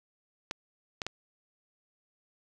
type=clicks; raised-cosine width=0.2 ms; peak=-16 dBFS; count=3; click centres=0.511 / 1.018 / 1.066 s; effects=none